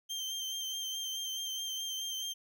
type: tone with vibrato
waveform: 30% pulse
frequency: 3150 Hz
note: G7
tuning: 8 cents sharp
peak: -33 dBFS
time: 0.09-2.34 s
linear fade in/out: 20 ms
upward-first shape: sine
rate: 4.7 Hz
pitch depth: 24 cents each way
effects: none